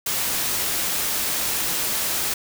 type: noise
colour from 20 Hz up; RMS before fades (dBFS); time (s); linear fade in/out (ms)
white; -24; 0.06-2.34; 5
effects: none